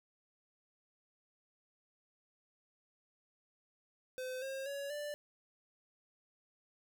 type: tone with pitch steps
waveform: square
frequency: 512 / 536.2 / 561.6 / 588.1 Hz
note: C5 / C5 / C#5 / D5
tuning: -38 / +42 / +22 / +2 cents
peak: -40 dBFS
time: 4.18-5.14 s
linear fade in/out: 0 ms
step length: 240 ms
effects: none